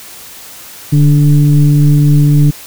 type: tone with frequency modulation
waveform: sine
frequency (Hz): 146.83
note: D3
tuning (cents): 0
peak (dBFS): -4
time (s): 0.92-2.51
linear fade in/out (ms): 10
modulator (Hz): 145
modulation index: 0.63
effects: white hiss -32 dBFS RMS until 2.66 s